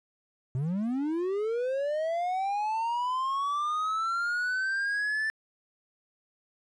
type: linear sweep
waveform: triangle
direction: up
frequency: 121.8 to 1770 Hz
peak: -25 dBFS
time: 0.55-5.3 s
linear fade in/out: 0 ms
effects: resampled to 22050 Hz + 11-bit